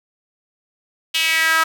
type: tone with high-pass filter sweep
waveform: sawtooth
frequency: 323.2 Hz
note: E4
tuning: 34 cents flat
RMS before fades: -17 dBFS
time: 1.14-1.64 s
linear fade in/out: 10 ms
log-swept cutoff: 3000 to 1300 Hz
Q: 3.8
effects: none